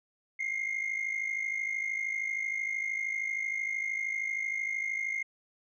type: tone pair together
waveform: sine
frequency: 2093 / 2146 Hz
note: C7 / C7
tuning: 0 / +43 cents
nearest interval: unison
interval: 43 cents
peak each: -32 / -31 dBFS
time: 0.39-5.23 s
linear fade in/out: 10 ms
effects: tanh soft clip ceiling -27 dBFS